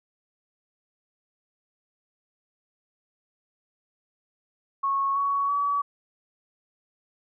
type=tone with pitch steps; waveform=sine; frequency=1100 / 1119.9 / 1140.1 Hz; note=C#6 / C#6 / C#6; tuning=-14 / +17 / +48 cents; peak=-22 dBFS; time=4.83-5.82 s; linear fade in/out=10 ms; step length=330 ms; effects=none